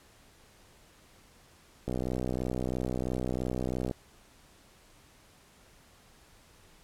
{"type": "click train", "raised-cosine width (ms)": 2, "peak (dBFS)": -19, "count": 129, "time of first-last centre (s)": [1.88, 3.912], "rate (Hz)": 63, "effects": ["pink hiss -59 dBFS RMS until 6.83 s", "low-pass 12000 Hz 12 dB/octave"]}